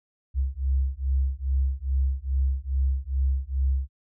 sine beating tone pair, 65.7 / 68.1 Hz, C2 / C#2, +8 / -30 cents, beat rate 2.4 Hz, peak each -25 dBFS, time 0.34-3.89 s, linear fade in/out 50 ms, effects none

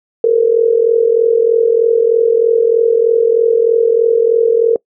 sine tone with amplitude modulation, 459.5 Hz, A#4, 25 cents flat, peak -4 dBFS, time 0.24-4.76 s, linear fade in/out 2 ms, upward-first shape sine, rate 43.2 Hz, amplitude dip 75%, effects noise-tail reverb RT60 0.1 s tail -24 dB re dry

